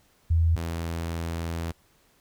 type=tone pair in turn; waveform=sine / sawtooth; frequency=82.41 / 83.32 Hz; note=E2 / E2; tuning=0 / +19 cents; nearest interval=unison; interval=19 cents; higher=second; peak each=-18 / -25 dBFS; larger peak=first; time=0.3-0.56 / 0.56-1.72 s; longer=second; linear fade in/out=10 ms; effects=pink hiss -63 dBFS RMS until 2.2 s